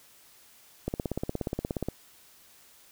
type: click train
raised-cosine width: 2 ms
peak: -16 dBFS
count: 18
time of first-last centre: 0.88-1.886 s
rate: 16.9 Hz
effects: white hiss -57 dBFS RMS until 2.91 s